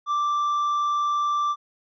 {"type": "tone", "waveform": "triangle", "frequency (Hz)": 1174.7, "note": "D6", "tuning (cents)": 0, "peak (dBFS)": -19, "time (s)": [0.06, 1.56], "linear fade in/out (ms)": 50, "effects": ["resampled to 16000 Hz"]}